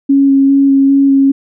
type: tone with vibrato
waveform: sine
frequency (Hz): 274.7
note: C#4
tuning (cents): -16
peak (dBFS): -5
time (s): 0.09-1.32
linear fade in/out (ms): 10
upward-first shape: square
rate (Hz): 2.5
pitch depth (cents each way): 10
effects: none